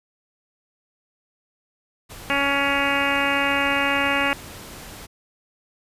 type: noise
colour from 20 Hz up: pink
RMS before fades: -39 dBFS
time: 2.09-5.07 s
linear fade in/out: 20 ms
type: harmonic tone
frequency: 279.9 Hz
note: C#4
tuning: 17 cents sharp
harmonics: 1 / 2 / 3 / 4 / 5 / 6 / 7 / 8 / 9 / 10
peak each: -28 / -28 / -28 / -28 / -28 / -28 / -28 / -28 / -28 / -28 dBFS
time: 2.3-4.33 s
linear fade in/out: 0 ms
effects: resampled to 32000 Hz